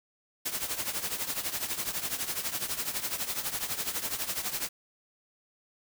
white noise with tremolo, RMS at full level -30 dBFS, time 0.45-4.69 s, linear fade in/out 10 ms, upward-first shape triangle, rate 12 Hz, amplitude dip 80%, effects none

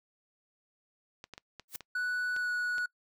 clicks, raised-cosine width 0.2 ms, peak -27 dBFS, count 8, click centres 1.241 / 1.337 / 1.379 / 1.597 / 1.752 / 1.807 / 2.364 / 2.782 s
blue noise with exponential growth, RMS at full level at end -35 dBFS, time 1.68-1.76 s, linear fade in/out 1 ms, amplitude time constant 17 ms
triangle tone with pitch glide, 1480 to 1466.4 Hz, F#6 to F#6, 0 to -16 cents, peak -28 dBFS, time 1.95-2.86 s, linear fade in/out 5 ms, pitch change -16 cents, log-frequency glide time 2.36-2.5 s
effects noise-tail reverb RT60 0.1 s tail -24 dB re dry

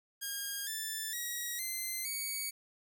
5% pulse tone with pitch steps, 1623 / 1759.7 / 1907.9 / 2069 / 2243 Hz, G#6 / A6 / A#6 / C7 / C#7, -40 / 0 / +40 / -20 / +20 cents, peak -26 dBFS, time 0.21-2.51 s, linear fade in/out 20 ms, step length 460 ms, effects none

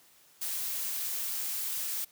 blue noise, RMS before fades -34 dBFS, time 0.41-2.05 s, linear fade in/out 10 ms, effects white hiss -61 dBFS RMS until 2.11 s + high-pass 60 Hz 12 dB/octave

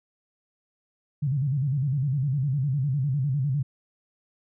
sine tone with vibrato, 137.5 Hz, C#3, 14 cents flat, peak -22 dBFS, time 1.22-3.63 s, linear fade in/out 10 ms, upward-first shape square, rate 9.9 Hz, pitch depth 120 cents each way, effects none

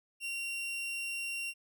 40% pulse tone, 2754 Hz, F7, 25 cents flat, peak -34 dBFS, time 0.2-1.54 s, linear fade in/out 50 ms, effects none

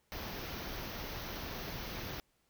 pink band-stop noise, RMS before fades -42 dBFS, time 0.12-2.2 s, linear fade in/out 0 ms, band 6200 to 12000 Hz, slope 96 dB/octave, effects pink hiss -75 dBFS RMS until 2.49 s

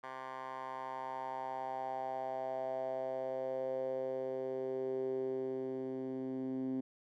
10% pulse tone with band-pass filter sweep, 131 Hz, C3, 2 cents sharp, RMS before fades -39 dBFS, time 0.03-6.81 s, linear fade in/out 10 ms, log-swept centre 1200 to 270 Hz, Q 4.8, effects none

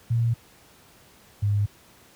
sine tone pair in turn, 116.54 / 102.48 Hz, A#2 / G#2, 0 / -23 cents, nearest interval major second, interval 223 cents, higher first, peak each -19 dBFS, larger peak neither, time 0.1-0.34 / 1.42-1.66 s, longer neither, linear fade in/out 10 ms, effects pink hiss -54 dBFS RMS until 2.15 s + high-pass 60 Hz 12 dB/octave

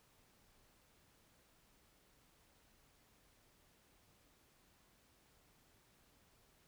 silence, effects pink hiss -71 dBFS RMS until 6.67 s

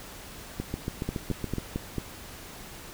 two click trains, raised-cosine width 3 ms, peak -16 / -17 dBFS, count 5 / 8, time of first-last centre 1.09-1.983 / 0.6-1.583 s, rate 4.48 / 7.12 Hz, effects pink hiss -44 dBFS RMS until 2.93 s

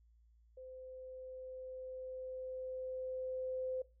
sine tone with level ramp, 515 Hz, C5, 28 cents flat, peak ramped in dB -49 to -36 dBFS, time 0.57-3.82 s, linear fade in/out 5 ms, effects noise-tail reverb RT60 0.3 s tail -19 dB re dry + added 57 Hz sine -64 dBFS peak until 4 s

